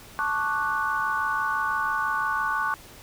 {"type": "chord", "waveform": "sine", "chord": "D major seventh", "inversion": "second", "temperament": "equal", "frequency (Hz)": [880, 1108.7, 1174.7, 1480], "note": ["A5", "C#6", "D6", "F#6"], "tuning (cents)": [0, 0, 0, 0], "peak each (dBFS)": [-31, -28, -31, -27], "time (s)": [0.19, 2.74], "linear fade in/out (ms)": 0, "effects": ["pink hiss -47 dBFS RMS until 3.02 s"]}